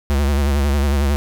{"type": "tone with vibrato", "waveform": "square", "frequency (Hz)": 70.7, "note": "C#2", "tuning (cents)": 35, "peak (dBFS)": -15, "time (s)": [0.1, 1.16], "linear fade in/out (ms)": 0, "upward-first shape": "sine", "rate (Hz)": 11, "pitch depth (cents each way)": 74, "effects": []}